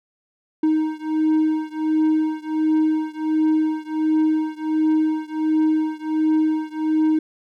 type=beating tone pair; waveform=triangle; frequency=311.8 / 313.2 Hz; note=D#4 / D#4; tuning=+4 / +11 cents; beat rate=1.4 Hz; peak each=-18 / -19 dBFS; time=0.63-7.19 s; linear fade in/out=5 ms; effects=none